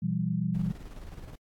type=chord; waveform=sine; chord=E minor; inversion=second; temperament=equal with one note detuned; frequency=123.47 / 168.67 / 196 Hz; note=B2 / E3 / G3; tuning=0 / +40 / 0 cents; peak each=-33 / -29 / -31 dBFS; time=0.02-0.72 s; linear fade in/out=10 ms
type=noise with tremolo; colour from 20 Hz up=brown; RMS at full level=-41 dBFS; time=0.54-1.36 s; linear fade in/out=10 ms; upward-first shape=square; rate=19 Hz; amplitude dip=45%
effects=AAC 64 kbps